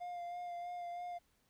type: tone with vibrato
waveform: triangle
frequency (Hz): 703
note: F5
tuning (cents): +11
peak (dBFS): -39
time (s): 0-1.19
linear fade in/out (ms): 20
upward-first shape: sine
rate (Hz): 3.1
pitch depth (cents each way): 20
effects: pink hiss -75 dBFS RMS until 1.49 s